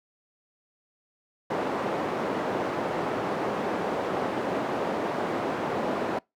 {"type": "band-pass noise", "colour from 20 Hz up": "white", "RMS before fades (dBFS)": -29, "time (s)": [1.5, 6.19], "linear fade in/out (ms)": 5, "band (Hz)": [210, 730], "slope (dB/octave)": 12, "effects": ["noise-tail reverb RT60 0.2 s tail -25 dB re dry"]}